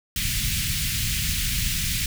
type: band-stop noise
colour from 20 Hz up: pink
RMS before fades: -25 dBFS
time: 0.16-2.06 s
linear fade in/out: 2 ms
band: 170 to 2100 Hz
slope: 24 dB/octave
effects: none

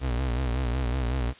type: tone with vibrato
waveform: 35% pulse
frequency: 62.7 Hz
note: B1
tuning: 27 cents sharp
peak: -23 dBFS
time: 0-1.34 s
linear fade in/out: 50 ms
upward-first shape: sine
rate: 5.4 Hz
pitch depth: 120 cents each way
effects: white hiss -51 dBFS RMS until 1.39 s + resampled to 8000 Hz

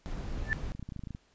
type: noise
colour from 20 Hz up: brown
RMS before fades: -36 dBFS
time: 0.06-0.72 s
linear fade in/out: 0 ms
type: tone with exponential growth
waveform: sine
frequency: 1760 Hz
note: A6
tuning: in tune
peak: -22 dBFS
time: 0.44-0.53 s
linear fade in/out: 0 ms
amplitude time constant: 18 ms
type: clicks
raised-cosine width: 5 ms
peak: -28 dBFS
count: 11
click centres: 0.75 / 0.795 / 0.827 / 0.89 / 0.922 / 0.963 / 0.993 / 1.037 / 1.072 / 1.107 / 1.149 s
effects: pink hiss -67 dBFS RMS until 1.34 s + resampled to 16000 Hz

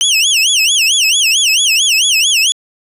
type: tone with vibrato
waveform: 25% pulse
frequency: 2950 Hz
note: F#7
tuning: 6 cents flat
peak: -5 dBFS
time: 0.01-2.52 s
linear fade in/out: 0 ms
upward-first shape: sine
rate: 4.5 Hz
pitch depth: 250 cents each way
effects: resampled to 32000 Hz

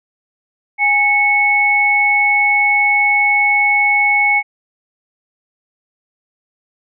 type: tone pair together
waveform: sine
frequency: 824 / 2205 Hz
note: G#5 / C#7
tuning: -14 / -10 cents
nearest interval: octave + perfect fourth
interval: 1704 cents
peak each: -17 / -11 dBFS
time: 0.78-4.43 s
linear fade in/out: 50 ms
effects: none

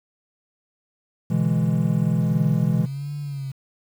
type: chord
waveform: triangle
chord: E dominant seventh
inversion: second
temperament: equal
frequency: 123.47 / 146.83 / 164.81 / 207.7 Hz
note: B2 / D3 / E3 / G#3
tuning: 0 / 0 / 0 / 0 cents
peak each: -22 / -25 / -19 / -23 dBFS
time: 1.3-2.86 s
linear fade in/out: 10 ms
type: tone with vibrato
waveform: sine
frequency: 139.6 Hz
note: C#3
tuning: 13 cents sharp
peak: -27 dBFS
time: 2.2-3.52 s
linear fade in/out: 10 ms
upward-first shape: sine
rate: 1.3 Hz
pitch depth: 74 cents each way
effects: 8-bit

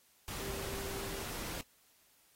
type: tone in noise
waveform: sine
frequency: 392 Hz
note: G4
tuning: in tune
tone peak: -44 dBFS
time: 0.4-1.22 s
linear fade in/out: 0 ms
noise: pink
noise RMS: -42 dBFS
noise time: 0.28-1.61 s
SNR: -5 dB
effects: white hiss -68 dBFS RMS until 2.35 s + AAC 48 kbps

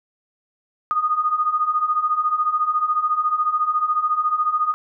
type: beating tone pair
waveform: sine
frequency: 1224 / 1238 Hz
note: D#6 / D#6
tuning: -29 / -9 cents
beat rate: 14 Hz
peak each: -23 / -19 dBFS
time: 0.91-4.74 s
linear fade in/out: 0 ms
effects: none

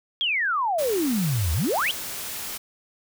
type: exponential two-way sweep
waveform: sine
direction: down then up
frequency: 3363 to 73.42 to 3363 Hz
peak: -21 dBFS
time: 0.21-1.91 s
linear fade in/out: 0 ms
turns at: 1.53 s
type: noise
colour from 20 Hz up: white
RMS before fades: -33 dBFS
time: 0.78-2.58 s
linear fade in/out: 10 ms
effects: none

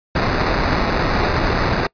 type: noise with sample-and-hold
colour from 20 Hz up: pink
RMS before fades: -18 dBFS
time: 0.15-1.87 s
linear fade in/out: 5 ms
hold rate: 3150 Hz
effects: noise-tail reverb RT60 0.1 s tail -25 dB re dry + resampled to 11025 Hz

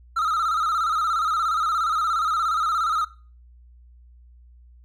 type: tone with vibrato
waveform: triangle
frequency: 1300 Hz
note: E6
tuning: 24 cents flat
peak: -18 dBFS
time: 0.16-3.05 s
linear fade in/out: 10 ms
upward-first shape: square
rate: 17 Hz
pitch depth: 68 cents each way
effects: noise-tail reverb RT60 0.4 s tail -20 dB re dry + added 60 Hz sine -47 dBFS peak until 4.84 s

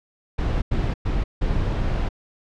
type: noise bursts at uneven times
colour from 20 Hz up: brown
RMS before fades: -22 dBFS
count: 4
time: 0.38-0.62 / 0.71-0.94 / 1.05-1.24 / 1.41-2.09 s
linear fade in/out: 10 ms
effects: low-pass 4000 Hz 12 dB/octave

